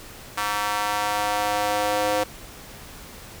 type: tone with high-pass filter sweep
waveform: square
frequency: 103.83 Hz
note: G#2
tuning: in tune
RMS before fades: -24 dBFS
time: 0.37-2.24 s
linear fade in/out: 10 ms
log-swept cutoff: 1100 to 530 Hz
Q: 2
effects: pink hiss -42 dBFS RMS until 3.4 s